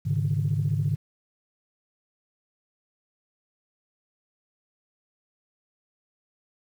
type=chord; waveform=sine; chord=Ab suspended fourth; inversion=none; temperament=equal with one note detuned; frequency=103.83 / 138.59 / 153.24 Hz; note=Ab2 / Db3 / Eb3; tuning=0 / 0 / -26 cents; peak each=-26 dBFS; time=0.05-0.96 s; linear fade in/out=20 ms; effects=tanh soft clip ceiling -15 dBFS + 9-bit